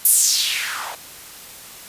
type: noise with band-pass filter sweep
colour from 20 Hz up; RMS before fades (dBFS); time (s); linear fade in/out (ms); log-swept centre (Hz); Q
blue; -19; 0.05-0.95; 2; 12000 to 720; 3
effects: white hiss -39 dBFS RMS until 1.88 s + resampled to 32000 Hz